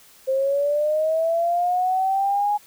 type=linear sweep; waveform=sine; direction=up; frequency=524 to 835 Hz; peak=-18 dBFS; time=0.27-2.58 s; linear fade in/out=20 ms; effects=white hiss -51 dBFS RMS until 2.66 s